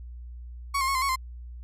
35% pulse tone with pitch steps, 1117 / 1060 / 1098 / 1038 / 1108 / 1042 Hz, C#6 / C6 / C#6 / C6 / C#6 / C6, +13 / +22 / -17 / -14 / -1 / -7 cents, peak -22 dBFS, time 0.74-1.16 s, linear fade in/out 10 ms, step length 70 ms, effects added 60 Hz sine -38 dBFS peak until 1.63 s + resampled to 32000 Hz

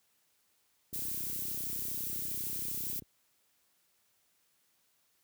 click train, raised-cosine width 3 ms, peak -36 dBFS, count 69, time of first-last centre 0.93-3.022 s, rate 32.5 Hz
violet noise, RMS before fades -37 dBFS, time 0.93-3 s, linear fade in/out 10 ms
effects white hiss -73 dBFS RMS until 5.23 s + high-pass 60 Hz 12 dB/octave

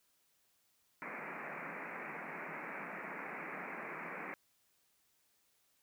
white band-pass noise, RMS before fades -45 dBFS, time 1.02-4.34 s, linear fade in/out 0 ms, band 150 to 2400 Hz, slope 96 dB/octave, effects white hiss -75 dBFS RMS until 5.82 s

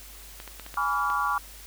clicks, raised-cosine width 0.3 ms, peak -24 dBFS, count 6, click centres 0.401 / 0.477 / 0.597 / 0.664 / 0.742 / 1.101 s
sine chord, G# diminished seventh, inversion none, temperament equal with one note detuned, 830.6 / 987.8 / 1147.2 / 1396.9 Hz, G#5 / B5 / D6 / F6, 0 / 0 / -41 / 0 cents, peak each -32 / -31 / -26 / -30 dBFS, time 0.77-1.38 s, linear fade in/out 2 ms
effects added 50 Hz sine -47 dBFS peak until 1.66 s + white hiss -47 dBFS RMS until 1.66 s

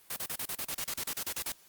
white noise bursts, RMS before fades -35 dBFS, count 15, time 0.1-1.522 s, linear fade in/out 5 ms, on 64 ms, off 33 ms, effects white hiss -60 dBFS RMS until 1.68 s + Opus 32 kbps

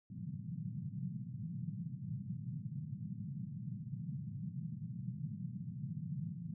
white band-pass noise, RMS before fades -43 dBFS, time 0.1-6.54 s, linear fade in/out 5 ms, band 110 to 190 Hz, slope 48 dB/octave, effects none

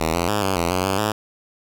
5% pulse tone with pitch steps, 80.3 / 86.1 / 103.8 / 96 / 85.1 / 91.7 / 96.4 / 106.1 Hz, E2 / F2 / G#2 / G2 / F2 / F#2 / G2 / G#2, -45 / -24 / 0 / -36 / -44 / -15 / -28 / +38 cents, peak -8 dBFS, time 0-1.12 s, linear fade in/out 5 ms, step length 140 ms, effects none

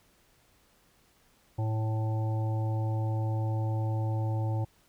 harmonic tone, 110 Hz, A2, in tune, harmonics 1 / 3 / 5 / 7 / 8, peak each -27 / -40 / -42 / -43 / -44 dBFS, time 1.58-4.65 s, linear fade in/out 10 ms, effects pink hiss -65 dBFS RMS until 4.88 s

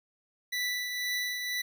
25% pulse tone with tremolo, 1975.5 Hz, B6, in tune, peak -25 dBFS, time 0.52-1.62 s, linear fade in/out 10 ms, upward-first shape triangle, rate 2 Hz, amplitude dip 45%, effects none

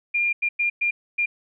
sine tone bursts at uneven times, 2403 Hz, D7, 39 cents sharp, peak -19 dBFS, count 5, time 0.14-0.33 / 0.42-0.49 / 0.59-0.7 / 0.81-0.91 / 1.18-1.26 s, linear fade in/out 10 ms, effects none

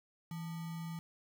sine tone with sample-and-hold, 164.81 Hz, E3, in tune, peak -39 dBFS, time 0.31-0.99 s, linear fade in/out 2 ms, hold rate 1050 Hz, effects none

